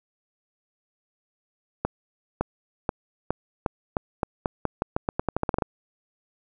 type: accelerating click train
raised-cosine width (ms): 1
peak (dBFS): -9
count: 20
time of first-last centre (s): 1.85-5.622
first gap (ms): 560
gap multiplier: 0.86
effects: none